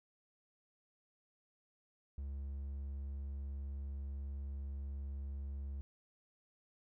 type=tone; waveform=triangle; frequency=69.3 Hz; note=C#2; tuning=in tune; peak=-38 dBFS; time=2.18-5.81 s; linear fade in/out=0 ms; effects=none